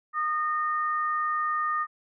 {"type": "tone pair together", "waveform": "sine", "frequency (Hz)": [1226.1, 1837], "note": ["D#6", "A#6"], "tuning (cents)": [-26, -26], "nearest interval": "perfect fifth", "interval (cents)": 700, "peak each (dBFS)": [-25, -33], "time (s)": [0.13, 1.87], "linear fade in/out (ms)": 50, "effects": []}